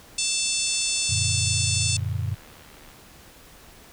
harmonic tone, 886 Hz, A5, 12 cents sharp, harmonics 3 / 4 / 5 / 6 / 7 / 8 / 9 / 10, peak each -31 / -31 / -31 / -31 / -31 / -31 / -31 / -31 dBFS, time 0.18-1.97 s, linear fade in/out 5 ms
click train, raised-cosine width 0.3 ms, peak -34 dBFS, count 169, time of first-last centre 0.67-2.916 s, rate 74.8 Hz
sine chord, Gb augmented, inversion none, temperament equal with one note detuned, 92.5 / 115.94 / 146.83 Hz, Gb2 / Bb2 / D3, 0 / -9 / 0 cents, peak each -27 / -28 / -33 dBFS, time 1.09-2.35 s, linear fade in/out 10 ms
effects pink hiss -49 dBFS RMS until 3.92 s

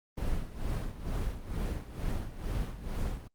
brown noise with tremolo, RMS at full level -31 dBFS, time 0.17-3.28 s, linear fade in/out 10 ms, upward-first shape sine, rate 2.2 Hz, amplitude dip 75%, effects Opus 24 kbps

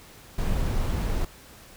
brown noise with sample-and-hold, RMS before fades -25 dBFS, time 0.38-1.25 s, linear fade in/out 5 ms, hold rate 11025 Hz, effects pink hiss -49 dBFS RMS until 1.76 s

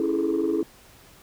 sine chord, A major seventh, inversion first, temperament equal with one note detuned, 277.2 / 329.6 / 415.3 / 435.4 Hz, C#4 / E4 / G#4 / A4, 0 / 0 / 0 / -18 cents, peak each -28 / -23 / -26 / -28 dBFS, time 0-0.63 s, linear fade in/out 2 ms, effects tanh soft clip ceiling -16 dBFS + pink hiss -52 dBFS RMS until 1.22 s

